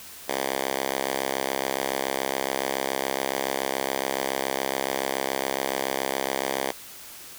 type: tone with high-pass filter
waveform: 5% pulse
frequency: 67.1 Hz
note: C2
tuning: 44 cents sharp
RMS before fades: -28 dBFS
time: 0.28-6.72 s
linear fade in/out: 10 ms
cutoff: 420 Hz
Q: 0.7
effects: white hiss -43 dBFS RMS until 7.38 s